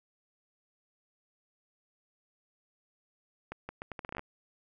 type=accelerating click train; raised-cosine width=0.5 ms; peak=-24 dBFS; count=12; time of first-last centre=3.52-4.194 s; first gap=170 ms; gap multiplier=0.76; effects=none